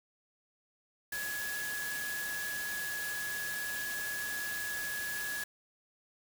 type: tone in noise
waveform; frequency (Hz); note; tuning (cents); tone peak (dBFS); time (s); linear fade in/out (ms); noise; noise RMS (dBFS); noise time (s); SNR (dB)
sine; 1682; G#6; +22; -36; 1.12-5.44; 5; white; -41; 1.12-5.44; +2
effects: none